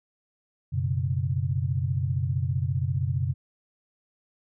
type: chord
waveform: sine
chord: F# suspended fourth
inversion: none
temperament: equal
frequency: 92.5 / 123.47 / 138.59 Hz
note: F#2 / B2 / C#3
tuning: 0 / 0 / 0 cents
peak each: -28 dBFS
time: 0.72-3.34 s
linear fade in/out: 20 ms
effects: none